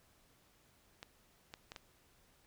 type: clicks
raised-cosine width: 0.2 ms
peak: -29 dBFS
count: 4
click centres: 1.029 / 1.539 / 1.719 / 1.762 s
effects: pink hiss -69 dBFS RMS until 2.46 s